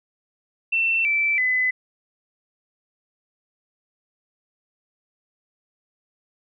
sine tone with pitch steps, 2688 / 2327 / 2014 Hz, E7 / D7 / B6, +33 / -17 / +33 cents, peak -18 dBFS, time 0.72-1.71 s, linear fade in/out 10 ms, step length 330 ms, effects none

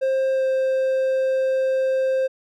triangle tone with pitch glide, 530 to 526.3 Hz, C5 to C5, +22 to +10 cents, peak -16 dBFS, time 0.01-2.28 s, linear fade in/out 20 ms, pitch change -12 cents, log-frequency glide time 0.33-0.44 s, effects none

